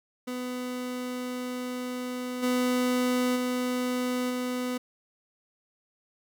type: tone with level steps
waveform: 30% pulse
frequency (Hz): 250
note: B3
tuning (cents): +21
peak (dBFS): -29 / -21 / -24 / -26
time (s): 0.27-4.78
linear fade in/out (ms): 10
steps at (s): 2.42 / 3.35 / 4.29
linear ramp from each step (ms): 20
effects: none